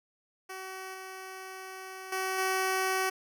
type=tone with level steps; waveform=10% pulse; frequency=378 Hz; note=F#4; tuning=37 cents sharp; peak=-31 / -33 / -22 / -19 dBFS; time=0.49-3.1 s; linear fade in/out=10 ms; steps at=0.94 / 2.12 / 2.38 s; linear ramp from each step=5 ms; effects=none